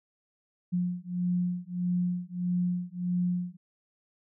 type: beating tone pair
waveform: sine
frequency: 177.4 / 179 Hz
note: F3 / F3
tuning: +27 / +43 cents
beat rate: 1.6 Hz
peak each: -30 dBFS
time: 0.72-3.57 s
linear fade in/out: 20 ms
effects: none